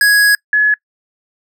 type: tone pair in turn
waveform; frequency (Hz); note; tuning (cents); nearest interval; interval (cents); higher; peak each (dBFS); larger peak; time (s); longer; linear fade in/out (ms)
square / sine; 1665 / 1699; G#6 / G#6; +4 / +39; unison; 35; second; -8; neither; 0.01-0.35 / 0.53-0.74; first; 2
effects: noise-tail reverb RT60 0.1 s tail -26 dB re dry